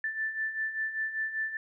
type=beating tone pair; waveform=sine; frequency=1760 / 1765.1 Hz; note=A6 / A6; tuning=0 / +5 cents; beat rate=5.1 Hz; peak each=-37 / -31 dBFS; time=0.04-1.57 s; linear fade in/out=2 ms; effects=none